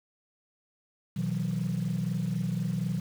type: chord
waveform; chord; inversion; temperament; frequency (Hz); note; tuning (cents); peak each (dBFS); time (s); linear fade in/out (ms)
sine; B suspended fourth; none; equal with one note detuned; 123.47 / 160.96 / 185; B2 / E3 / F#3; 0 / -41 / 0; -32 / -30 / -30; 1.16-3; 10
effects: tanh soft clip ceiling -22 dBFS + 8-bit